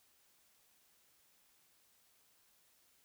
silence, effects white hiss -71 dBFS RMS until 3.04 s

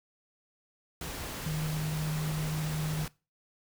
sine tone in noise, 154.4 Hz, D#3, 13 cents flat, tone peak -30 dBFS, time 1.46-3.05 s, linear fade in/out 2 ms, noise pink, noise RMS -39 dBFS, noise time 1.01-3.08 s, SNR +6 dB, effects noise-tail reverb RT60 0.3 s tail -22 dB re dry

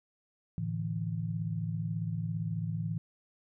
sine chord, A suspended fourth, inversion none, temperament equal, 110 / 146.83 / 164.81 Hz, A2 / D3 / E3, 0 / 0 / 0 cents, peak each -35 / -40 / -34 dBFS, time 0.58-2.98 s, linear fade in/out 0 ms, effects none

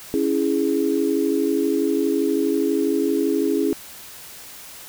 sine chord, C# minor, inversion none, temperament equal, 277.2 / 329.6 / 415.3 Hz, C#4 / E4 / G#4, 0 / 0 / 0 cents, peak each -22 dBFS, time 0.14-3.73 s, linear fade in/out 0 ms, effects white hiss -40 dBFS RMS until 4.88 s

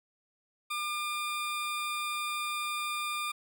20% pulse tone, 1202 Hz, D6, 40 cents sharp, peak -27 dBFS, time 0.7-3.32 s, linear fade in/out 10 ms, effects none

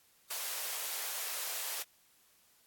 white high-pass noise, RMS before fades -38 dBFS, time 0.3-1.83 s, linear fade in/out 10 ms, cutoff 480 Hz, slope 24 dB/octave, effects white hiss -67 dBFS RMS until 2.66 s + AAC 64 kbps

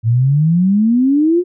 sine exponential sweep, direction up, 110 to 365.8 Hz, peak -9 dBFS, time 0.03-1.44 s, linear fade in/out 50 ms, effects none

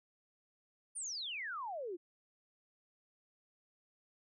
sine exponential sweep, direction down, 9670 to 328.2 Hz, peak -39 dBFS, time 0.95-1.97 s, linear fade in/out 20 ms, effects none

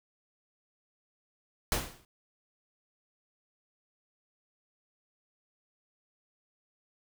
pink noise with exponential decay, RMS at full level -26 dBFS, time 1.72-2.05 s, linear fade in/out 1 ms, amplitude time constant 70 ms, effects none

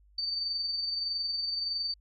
sine tone with amplitude modulation, 4586 Hz, D8, 42 cents flat, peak -28 dBFS, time 0.18-1.94 s, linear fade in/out 5 ms, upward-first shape sine, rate 21.6 Hz, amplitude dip 40%, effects added 50 Hz sine -58 dBFS peak until 2 s

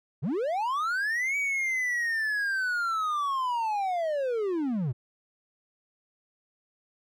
triangle linear two-way sweep, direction up then down, 110 to 2285 to 110 Hz, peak -24 dBFS, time 0.22-4.93 s, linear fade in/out 20 ms, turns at 1.37 s, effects none

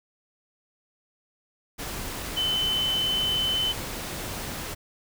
sine tone in noise, 3041 Hz, F#7, 47 cents sharp, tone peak -23 dBFS, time 2.36-3.73 s, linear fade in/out 20 ms, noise pink, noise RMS -34 dBFS, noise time 1.78-4.75 s, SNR +8 dB, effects none

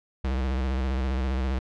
square tone with vibrato, 65.2 Hz, C2, 5 cents flat, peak -25 dBFS, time 0.24-1.59 s, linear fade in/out 5 ms, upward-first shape square, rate 15 Hz, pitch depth 60 cents each way, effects low-pass 4000 Hz 12 dB/octave

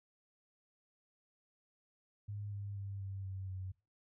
sine tone with pitch steps, 102.8 / 100.92 / 99.07 / 97.25 / 95.47 / 93.73 Hz, G#2 / G#2 / G2 / G2 / G2 / F#2, -17 / -49 / +19 / -13 / -45 / +23 cents, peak -40 dBFS, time 2.28-3.72 s, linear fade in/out 10 ms, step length 240 ms, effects noise-tail reverb RT60 0.3 s tail -22 dB re dry

